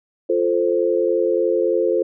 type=chord; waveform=sine; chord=F major; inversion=none; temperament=equal; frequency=349.2 / 440 / 523.3 Hz; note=F4 / A4 / C5; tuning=0 / 0 / 0 cents; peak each=-20 dBFS; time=0.29-2.03 s; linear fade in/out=10 ms; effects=none